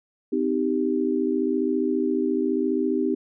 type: chord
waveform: sine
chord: C minor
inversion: none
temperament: equal with one note detuned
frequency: 256.5 / 311.1 / 392 Hz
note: C4 / Eb4 / G4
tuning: -34 / 0 / 0 cents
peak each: -25 dBFS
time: 0.32-3.15 s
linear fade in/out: 10 ms
effects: none